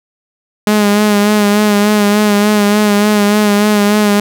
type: tone with vibrato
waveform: sawtooth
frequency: 207.7 Hz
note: G#3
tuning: in tune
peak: -4 dBFS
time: 0.67-4.2 s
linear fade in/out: 2 ms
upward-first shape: sine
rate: 3.4 Hz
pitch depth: 36 cents each way
effects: none